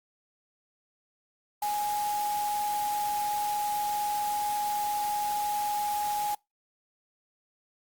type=tone in noise; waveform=sine; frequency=830.6 Hz; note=G#5; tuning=in tune; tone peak=-27 dBFS; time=1.62-6.35 s; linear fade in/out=5 ms; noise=white; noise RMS=-39 dBFS; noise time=1.62-6.35 s; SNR=+9 dB; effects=noise-tail reverb RT60 0.2 s tail -25 dB re dry + Opus 48 kbps